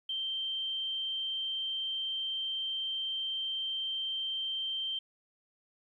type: tone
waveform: sine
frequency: 3136 Hz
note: G7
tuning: in tune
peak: -32 dBFS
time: 0.09-4.99 s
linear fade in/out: 5 ms
effects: 12-bit